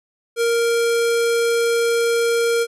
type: tone with low-pass filter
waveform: square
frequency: 466.2 Hz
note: A#4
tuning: in tune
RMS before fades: -18 dBFS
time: 0.36-2.67 s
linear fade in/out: 50 ms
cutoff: 11000 Hz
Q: 1.1
effects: none